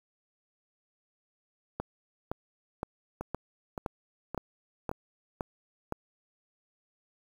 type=two click trains; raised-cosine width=1 ms; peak=-18 / -21 dBFS; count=9 / 4; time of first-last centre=1.8-5.924 / 3.21-4.915 s; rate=1.94 / 1.76 Hz; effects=8-bit